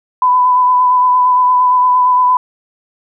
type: tone with vibrato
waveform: sine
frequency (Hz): 1000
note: B5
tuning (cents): +21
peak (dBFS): -7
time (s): 0.22-2.37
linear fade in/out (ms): 2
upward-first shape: sine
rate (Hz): 8.7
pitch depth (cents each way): 18
effects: none